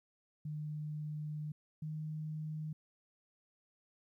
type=tone pair in turn; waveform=sine; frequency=151.4 / 154.67 Hz; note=D#3 / D#3; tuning=-47 / -10 cents; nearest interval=unison; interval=37 cents; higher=second; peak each=-38 / -38 dBFS; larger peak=neither; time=0.45-1.52 / 1.82-2.73 s; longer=first; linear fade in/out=5 ms; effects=13-bit